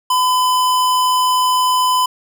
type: tone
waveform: square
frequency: 1009 Hz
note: B5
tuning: 37 cents sharp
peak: -13 dBFS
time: 0.1-2.06 s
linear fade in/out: 5 ms
effects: none